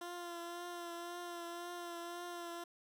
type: tone with vibrato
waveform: 15% pulse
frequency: 346.2 Hz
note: F4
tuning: 15 cents flat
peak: -37 dBFS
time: 0.01-2.64 s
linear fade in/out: 5 ms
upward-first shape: triangle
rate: 1.9 Hz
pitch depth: 30 cents each way
effects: none